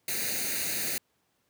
white noise with comb filter, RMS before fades -31 dBFS, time 0.08-0.98 s, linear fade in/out 2 ms, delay 0.46 ms, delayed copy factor +0.75, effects pink hiss -73 dBFS RMS until 1.49 s + high-pass 100 Hz 12 dB/octave

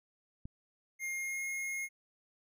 click, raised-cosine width 5 ms, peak -31 dBFS, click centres 0.455 s
square tone with pitch glide, 2127 to 2149 Hz, C7 to C7, +28 to +46 cents, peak -36 dBFS, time 0.99-1.89 s, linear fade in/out 50 ms, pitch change +18 cents, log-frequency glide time 1.1-1.44 s
effects none

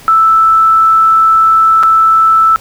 sine tone with dropouts, 1318.5 Hz, E6, in tune, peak -4 dBFS, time 0.08-2.56 s, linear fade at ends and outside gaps 0 ms, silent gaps 1.829-1.834 s, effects pink hiss -36 dBFS RMS until 2.6 s

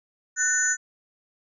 sine tone cluster, 1495 / 1806 / 6180 / 6920 Hz, F#6 / A6 / G8 / A8, +17 / +45 / -26 / -30 cents, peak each -25 / -29 / -28 / -24 dBFS, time 0.36-0.77 s, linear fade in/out 50 ms, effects none

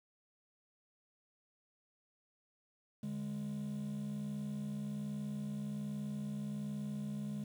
triangle tone pair together, 146.44 / 207.7 Hz, D3 / G#3, -5 / 0 cents, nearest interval tritone, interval 605 cents, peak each -40 / -36 dBFS, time 3.03-7.44 s, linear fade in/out 5 ms, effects tanh soft clip ceiling -33 dBFS + 10-bit

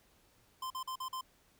square tone bursts, 1038 Hz, C6, 14 cents flat, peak -38 dBFS, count 5, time 0.62-1.211 s, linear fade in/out 5 ms, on 83 ms, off 44 ms, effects pink hiss -68 dBFS RMS until 1.59 s

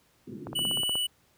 white band-pass noise, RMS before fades -41 dBFS, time 0.27-0.82 s, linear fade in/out 10 ms, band 110 to 360 Hz, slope 48 dB/octave
click train, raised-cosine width 1 ms, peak -22 dBFS, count 9, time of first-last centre 0.47-0.955 s, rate 16.5 Hz
square tone, 2957 Hz, F#7, 2 cents flat, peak -27 dBFS, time 0.55-1.07 s, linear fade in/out 10 ms
effects pink hiss -65 dBFS RMS until 1.37 s + high-pass 60 Hz 12 dB/octave

